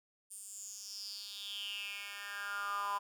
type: tone with high-pass filter sweep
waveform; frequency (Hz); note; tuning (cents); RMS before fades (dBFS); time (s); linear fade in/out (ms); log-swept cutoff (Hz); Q
10% pulse; 202; G#3; -48; -42; 0.3-2.99; 20; 9200 to 990; 6.7
effects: none